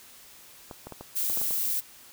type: clicks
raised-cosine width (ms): 1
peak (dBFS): -25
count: 8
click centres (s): 0.712 / 0.87 / 0.923 / 1.01 / 1.3 / 1.374 / 1.415 / 1.509
type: noise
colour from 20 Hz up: violet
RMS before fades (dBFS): -28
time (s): 1.15-1.81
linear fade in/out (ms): 20
effects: white hiss -51 dBFS RMS until 2.12 s